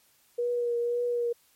sine tone with vibrato, 478.9 Hz, A#4, 47 cents sharp, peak -25 dBFS, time 0.38-1.33 s, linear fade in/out 10 ms, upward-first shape triangle, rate 1.9 Hz, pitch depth 25 cents each way, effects white hiss -64 dBFS RMS until 1.55 s + MP3 64 kbps

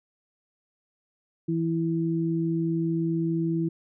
sine tone pair together, 164.8 / 329.6 Hz, E3 / E4, 0 / 0 cents, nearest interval octave, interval 1200 cents, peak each -26 / -26 dBFS, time 1.48-3.69 s, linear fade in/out 10 ms, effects none

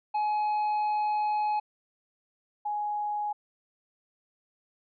triangle / sine tone pair in turn, 844 / 834.3 Hz, G#5 / G#5, +28 / +8 cents, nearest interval unison, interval 20 cents, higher first, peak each -23 / -28 dBFS, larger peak first, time 0.14-1.6 / 2.65-3.33 s, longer first, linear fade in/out 10 ms, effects resampled to 11025 Hz

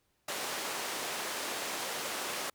pink band-pass noise, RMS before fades -37 dBFS, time 0.28-2.5 s, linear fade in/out 5 ms, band 430 to 12000 Hz, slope 12 dB/octave, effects pink hiss -75 dBFS RMS until 2.54 s

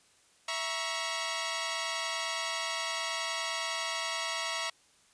10% pulse chord, A# diminished, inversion second, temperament equal with one note detuned, 659.3 / 948.6 / 1108.7 Hz, E5 / A#5 / C#6, 0 / +30 / 0 cents, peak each -28 dBFS, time 0.48-4.7 s, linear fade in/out 5 ms, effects white hiss -64 dBFS RMS until 5.13 s + resampled to 22050 Hz

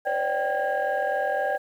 sine tone cluster, 508 / 552 / 592 / 779 / 1631 Hz, B4 / C#5 / D5 / G5 / G#6, +49 / -7 / +14 / -11 / -32 cents, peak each -32 / -30 / -27 / -26 / -30 dBFS, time 0.05-1.58 s, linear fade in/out 20 ms, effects tanh soft clip ceiling -16 dBFS + 9-bit

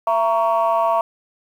sine chord, A# diminished, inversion second, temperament just, 671.3 / 932.3 / 1118.8 Hz, E5 / A#5 / C#6, +31 / 0 / +16 cents, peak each -17 / -19 / -20 dBFS, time 0.07-1.01 s, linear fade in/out 2 ms, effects tanh soft clip ceiling -9 dBFS + 8-bit

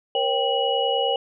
sine tone cluster, 473.3 / 543 / 786 / 2918 Hz, A#4 / C#5 / G5 / F#7, +26 / -36 / +4 / -25 cents, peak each -25 dBFS, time 0.15-1.16 s, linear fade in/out 2 ms, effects none

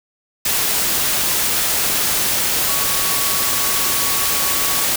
sine tone in noise, 1123 Hz, C#6, 22 cents sharp, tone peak -29 dBFS, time 2.68-4.85 s, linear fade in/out 5 ms, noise white, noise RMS -18 dBFS, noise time 0.45-4.96 s, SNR -14 dB, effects none

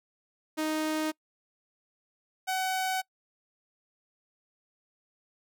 sawtooth tone pair in turn, 311.1 / 752.4 Hz, D#4 / F#5, 0 / +29 cents, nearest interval octave + minor third, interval 1529 cents, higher second, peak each -24 dBFS, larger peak neither, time 0.57-1.12 / 2.47-3.02 s, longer neither, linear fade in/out 20 ms, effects noise-tail reverb RT60 0.1 s tail -25 dB re dry

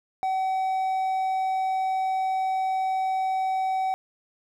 triangle tone, 759 Hz, F#5, 44 cents sharp, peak -21 dBFS, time 0.23-3.94 s, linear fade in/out 0 ms, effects none

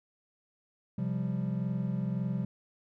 triangle chord, C suspended fourth, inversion none, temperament just, 130.81 / 174.42 / 196.22 Hz, C3 / F3 / G3, 0 / -2 / +2 cents, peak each -32 dBFS, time 0.98-2.45 s, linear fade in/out 5 ms, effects none

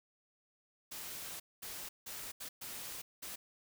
white noise bursts at uneven times, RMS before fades -45 dBFS, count 6, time 0.91-1.4 / 1.62-1.89 / 2.06-2.32 / 2.4-2.49 / 2.61-3.02 / 3.22-3.36 s, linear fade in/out 10 ms, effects none

